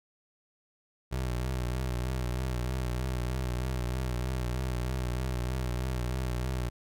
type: tone with vibrato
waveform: 25% pulse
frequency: 62.6 Hz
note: B1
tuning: 24 cents sharp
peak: -26 dBFS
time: 1.11-6.7 s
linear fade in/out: 20 ms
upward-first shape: triangle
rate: 3.2 Hz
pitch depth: 71 cents each way
effects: none